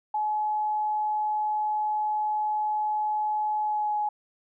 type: tone with pitch glide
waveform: sine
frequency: 850 to 840.7 Hz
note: G#5 to G#5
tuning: +40 to +21 cents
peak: -24 dBFS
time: 0.14-4.09 s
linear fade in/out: 5 ms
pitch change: -19 cents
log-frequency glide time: 3.62-3.97 s
effects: none